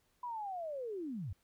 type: linear sweep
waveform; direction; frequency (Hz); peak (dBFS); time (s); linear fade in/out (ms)
sine; down; 999 to 76.7; -38; 0.23-1.33; 5
effects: pink hiss -75 dBFS RMS until 1.43 s